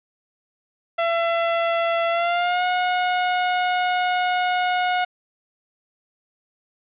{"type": "tone with pitch glide", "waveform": "sawtooth", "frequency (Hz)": [673, 725.5], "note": ["E5", "F#5"], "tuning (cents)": [36, -34], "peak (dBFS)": -15, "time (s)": [0.98, 5.05], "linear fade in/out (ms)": 10, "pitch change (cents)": 130, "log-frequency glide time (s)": [2.09, 2.64], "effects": ["resampled to 8000 Hz", "8-bit"]}